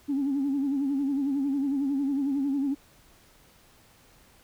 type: tone with vibrato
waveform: sine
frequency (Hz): 277.2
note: C#4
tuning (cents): 0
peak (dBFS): -23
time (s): 0.08-2.75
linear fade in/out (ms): 20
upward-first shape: sine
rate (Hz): 11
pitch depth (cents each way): 77
effects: tanh soft clip ceiling -20 dBFS + pink hiss -58 dBFS RMS until 4.43 s